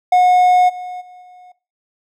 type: tone with level steps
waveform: triangle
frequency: 726 Hz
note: F#5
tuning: 33 cents flat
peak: -6 / -23 / -35 / -37 dBFS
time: 0.12-1.52 s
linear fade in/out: 5 ms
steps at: 0.68 / 1 / 1.21 s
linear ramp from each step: 20 ms
effects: noise-tail reverb RT60 0.3 s tail -18 dB re dry